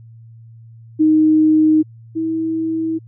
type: tone pair in turn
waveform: sine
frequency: 311.1 / 322.8 Hz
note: D#4 / E4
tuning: 0 / -36 cents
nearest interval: minor second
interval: 64 cents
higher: second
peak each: -9 / -17 dBFS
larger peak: first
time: 0.99-1.83 / 2.15-2.99 s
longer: neither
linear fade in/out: 20 ms
effects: added 114 Hz sine -38 dBFS peak until 3.07 s